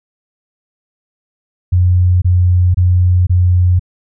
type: tone bursts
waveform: sine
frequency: 89.9 Hz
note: F#2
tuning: 49 cents flat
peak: -7 dBFS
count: 4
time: 1.72-3.795 s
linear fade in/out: 10 ms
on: 500 ms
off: 25 ms
effects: none